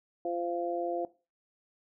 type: harmonic tone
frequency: 172.8 Hz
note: F3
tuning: 18 cents flat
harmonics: 2 / 3 / 4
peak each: -34 / -36 / -34 dBFS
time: 0.25-1.05 s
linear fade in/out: 2 ms
effects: noise-tail reverb RT60 0.3 s tail -17 dB re dry